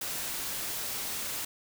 white noise, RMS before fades -35 dBFS, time 0.01-1.45 s, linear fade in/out 5 ms, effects none

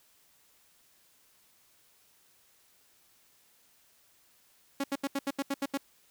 sawtooth tone bursts, 277.2 Hz, C#4, in tune, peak -25 dBFS, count 9, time 4.8-5.775 s, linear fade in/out 5 ms, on 39 ms, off 78 ms, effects white hiss -65 dBFS RMS until 6.1 s

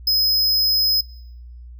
square tone, 5080 Hz, D#8, 35 cents sharp, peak -15 dBFS, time 0.07-1.01 s, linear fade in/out 5 ms, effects noise-tail reverb RT60 0.8 s tail -25 dB re dry + added 60 Hz sine -36 dBFS peak until 1.79 s

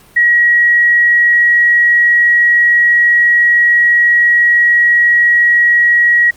sine tone, 1907 Hz, A#6, 39 cents sharp, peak -6 dBFS, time 0.16-6.31 s, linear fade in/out 10 ms, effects pink hiss -44 dBFS RMS until 6.36 s + Opus 48 kbps

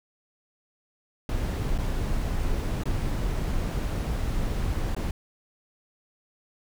brown noise with dropouts, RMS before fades -27 dBFS, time 1.29-5.11 s, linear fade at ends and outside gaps 2 ms, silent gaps 1.779-1.785 / 2.836-2.855 / 4.949-4.964 s, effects none

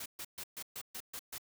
white noise bursts, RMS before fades -43 dBFS, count 8, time 0-1.382 s, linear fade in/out 5 ms, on 59 ms, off 130 ms, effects none

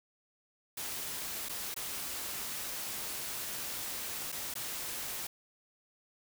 white noise with dropouts, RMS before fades -39 dBFS, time 0.77-5.27 s, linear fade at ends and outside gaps 5 ms, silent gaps 1.487-1.493 / 1.743-1.763 / 4.319-4.324 / 4.54-4.553 s, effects none

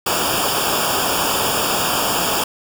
pink noise with comb filter, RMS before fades -19 dBFS, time 0.06-2.44 s, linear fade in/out 5 ms, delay 0.49 ms, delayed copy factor -1, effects none

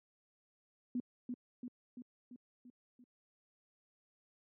sine tone with echo, 246.6 Hz, B3, 2 cents flat, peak -33 dBFS, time 0.95-1 s, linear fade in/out 2 ms, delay 340 ms, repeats 6, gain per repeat -4 dB, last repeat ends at 3.04 s, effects high-pass 150 Hz 12 dB/octave

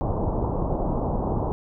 pink low-pass noise, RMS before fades -25 dBFS, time 0.01-1.52 s, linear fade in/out 0 ms, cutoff 1000 Hz, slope 48 dB/octave, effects none

